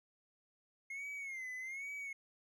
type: tone with vibrato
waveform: triangle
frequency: 2140 Hz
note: C7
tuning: 38 cents sharp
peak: -40 dBFS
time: 0.9-2.13 s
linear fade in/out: 5 ms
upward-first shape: sine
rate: 1.2 Hz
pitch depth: 110 cents each way
effects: none